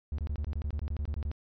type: tone bursts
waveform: triangle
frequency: 73.4 Hz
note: D2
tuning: in tune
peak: -28 dBFS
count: 14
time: 0.12-1.315 s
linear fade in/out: 0 ms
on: 64 ms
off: 23 ms
effects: resampled to 11025 Hz